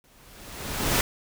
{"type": "noise with exponential growth", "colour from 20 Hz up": "pink", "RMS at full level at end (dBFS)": -20, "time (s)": [0.04, 1.01], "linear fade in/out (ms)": 1, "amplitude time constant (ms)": 210, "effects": []}